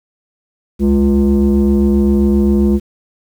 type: tone with frequency modulation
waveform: sine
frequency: 207.7 Hz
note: G#3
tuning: in tune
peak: -7 dBFS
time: 0.79-2.8 s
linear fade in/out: 50 ms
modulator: 141 Hz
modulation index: 1
effects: tanh soft clip ceiling -6 dBFS + 7-bit